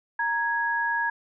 sine tone pair together, 932.3 / 1661.2 Hz, A#5 / G#6, 0 / 0 cents, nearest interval minor seventh, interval 1000 cents, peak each -27 / -25 dBFS, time 0.19-1.1 s, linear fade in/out 5 ms, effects none

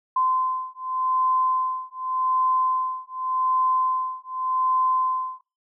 sine beating tone pair, 1031 / 1031.86 Hz, C6 / C6, -26 / -24 cents, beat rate 0.86 Hz, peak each -24 dBFS, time 0.16-5.41 s, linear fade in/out 5 ms, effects noise-tail reverb RT60 0.3 s tail -23 dB re dry

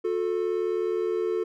triangle tone pair together, 360.6 / 440 Hz, F#4 / A4, -45 / 0 cents, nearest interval minor third, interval 345 cents, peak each -25 dBFS, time 0.04-1.44 s, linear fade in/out 10 ms, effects none

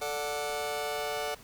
sawtooth chord, D major, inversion second, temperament just, 440.5 / 587.3 / 734.2 Hz, A4 / D5 / F#5, +2 / 0 / -14 cents, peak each -32 dBFS, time 0.01-1.35 s, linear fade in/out 10 ms, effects pink hiss -53 dBFS RMS until 1.43 s

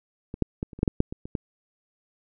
clicks, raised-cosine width 3 ms, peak -21 / -8 / -15 / -29 / -27 / -7 / -8 / -6 / -20 / -24 / -14 dBFS, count 11, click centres 0.341 / 0.423 / 0.629 / 0.732 / 0.79 / 0.831 / 0.878 / 1.004 / 1.125 / 1.255 / 1.352 s, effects none

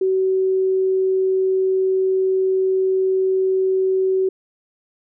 sine tone, 378.4 Hz, F#4, 39 cents sharp, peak -15 dBFS, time 0.01-4.29 s, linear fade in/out 5 ms, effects none

